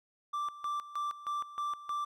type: tone with tremolo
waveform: triangle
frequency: 1174 Hz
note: D6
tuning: 1 cent flat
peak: -30 dBFS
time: 0.33-2.05 s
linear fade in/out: 10 ms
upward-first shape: square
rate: 3.2 Hz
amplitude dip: 80%
effects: none